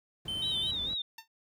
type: noise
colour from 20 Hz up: brown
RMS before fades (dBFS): -40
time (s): 0.25-0.94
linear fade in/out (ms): 5
type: tone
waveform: triangle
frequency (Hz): 3083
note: G7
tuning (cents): -29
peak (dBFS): -31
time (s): 0.28-0.71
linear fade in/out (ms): 2
type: tone with vibrato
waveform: sine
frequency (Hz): 3700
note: A#7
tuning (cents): -14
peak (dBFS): -31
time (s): 0.42-1.02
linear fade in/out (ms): 5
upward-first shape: sine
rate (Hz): 4.4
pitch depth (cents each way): 94
type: tone with exponential decay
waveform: 10% pulse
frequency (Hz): 903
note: A5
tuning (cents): +45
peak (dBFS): -32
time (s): 1.18-1.28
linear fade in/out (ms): 5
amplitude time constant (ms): 20
effects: high-pass 80 Hz 12 dB/octave